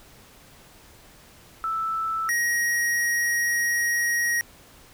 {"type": "tone pair in turn", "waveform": ["sine", "square"], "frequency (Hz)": [1318.5, 1889.6], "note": ["E6", "A#6"], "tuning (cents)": [0, 23], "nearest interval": "tritone", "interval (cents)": 623, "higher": "second", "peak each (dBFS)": [-24, -22], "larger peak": "second", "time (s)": [[1.64, 2.29], [2.29, 4.41]], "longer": "second", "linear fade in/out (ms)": 0, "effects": ["pink hiss -51 dBFS RMS until 4.93 s"]}